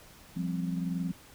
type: chord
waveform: sine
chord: F suspended second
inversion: none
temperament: equal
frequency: 174.61 / 196 / 261.6 Hz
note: F3 / G3 / C4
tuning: 0 / 0 / 0 cents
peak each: -31 / -37 / -37 dBFS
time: 0.36-1.12 s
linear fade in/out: 10 ms
effects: pink hiss -54 dBFS RMS until 1.34 s